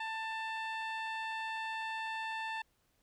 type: tone with low-pass filter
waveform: 15% pulse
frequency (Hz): 888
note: A5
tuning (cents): +16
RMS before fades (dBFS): -39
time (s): 0-2.62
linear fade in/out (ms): 5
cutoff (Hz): 3400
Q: 0.55
effects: pink hiss -75 dBFS RMS until 3.02 s